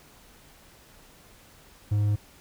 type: tone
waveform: triangle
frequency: 103.83 Hz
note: G#2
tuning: in tune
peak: -19 dBFS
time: 1.91-2.16 s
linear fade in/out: 10 ms
effects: pink hiss -54 dBFS RMS until 2.4 s